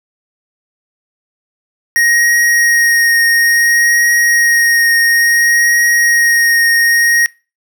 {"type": "tone with vibrato", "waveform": "square", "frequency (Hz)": 1873, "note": "A#6", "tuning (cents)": 8, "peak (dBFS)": -9, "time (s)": [1.96, 7.26], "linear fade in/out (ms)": 0, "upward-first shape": "triangle", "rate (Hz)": 0.58, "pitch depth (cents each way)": 15, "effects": ["noise-tail reverb RT60 0.3 s tail -23 dB re dry"]}